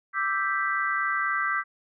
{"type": "chord", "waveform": "sine", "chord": "E minor seventh", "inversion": "third", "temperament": "equal", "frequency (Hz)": [1174.7, 1318.5, 1568, 1975.5], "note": ["D6", "E6", "G6", "B6"], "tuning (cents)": [0, 0, 0, 0], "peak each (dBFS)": [-29, -31, -28, -30], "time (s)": [0.13, 1.64], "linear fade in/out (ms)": 50, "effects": []}